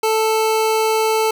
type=tone; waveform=25% pulse; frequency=440 Hz; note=A4; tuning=in tune; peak=-11 dBFS; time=0.03-1.31 s; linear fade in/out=5 ms; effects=none